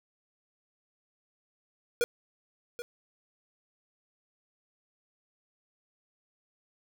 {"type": "tone with echo", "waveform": "square", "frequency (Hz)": 478.3, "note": "A#4", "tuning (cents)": 44, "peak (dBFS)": -24, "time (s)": [2.01, 2.04], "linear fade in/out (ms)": 0, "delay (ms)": 780, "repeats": 1, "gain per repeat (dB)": -13, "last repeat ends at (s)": 2.82, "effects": []}